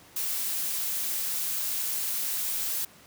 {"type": "noise", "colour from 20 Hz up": "blue", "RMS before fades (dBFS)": -30, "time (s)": [0.16, 2.85], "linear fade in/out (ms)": 5, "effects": ["pink hiss -53 dBFS RMS until 3.06 s", "high-pass 100 Hz 12 dB/octave"]}